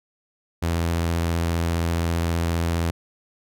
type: tone with vibrato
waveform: sawtooth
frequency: 84 Hz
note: E2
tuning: 33 cents sharp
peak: -17 dBFS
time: 0.62-2.91 s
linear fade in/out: 10 ms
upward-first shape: square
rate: 15 Hz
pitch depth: 14 cents each way
effects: none